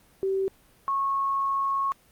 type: tone pair in turn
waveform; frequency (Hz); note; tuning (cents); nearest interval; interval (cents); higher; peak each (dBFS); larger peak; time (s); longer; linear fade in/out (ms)
sine; 385.8 / 1096.3; G4 / C#6; -28 / -20; octave + tritone; 1808; second; -23; neither; 0.23-0.48 / 0.88-1.92; second; 0
effects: pink hiss -59 dBFS RMS until 2.11 s + Opus 32 kbps